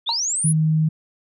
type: linear sweep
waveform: sine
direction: up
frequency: 3322 to 10730 Hz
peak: -20 dBFS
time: 0.06-0.53 s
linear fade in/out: 20 ms
type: tone with exponential decay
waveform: triangle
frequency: 932.3 Hz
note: A#5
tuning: in tune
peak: -17 dBFS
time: 0.09-0.2 s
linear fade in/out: 1 ms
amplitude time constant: 23 ms
type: tone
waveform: sine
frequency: 157 Hz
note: D#3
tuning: 16 cents sharp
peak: -15 dBFS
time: 0.44-0.89 s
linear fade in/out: 10 ms
effects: none